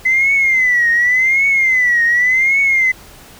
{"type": "tone with vibrato", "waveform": "sine", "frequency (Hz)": 2033, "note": "B6", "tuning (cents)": 50, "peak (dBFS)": -9, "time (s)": [0.05, 2.92], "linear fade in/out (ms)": 10, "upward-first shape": "triangle", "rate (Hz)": 0.88, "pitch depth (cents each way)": 160, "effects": ["tanh soft clip ceiling -5 dBFS", "pink hiss -40 dBFS RMS until 3.39 s"]}